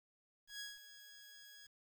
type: tone with ADSR envelope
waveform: 15% pulse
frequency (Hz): 1661.2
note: G#6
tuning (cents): 0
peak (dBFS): -37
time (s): 0.47-1.67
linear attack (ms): 130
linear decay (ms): 180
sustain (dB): -13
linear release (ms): 7
effects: 11-bit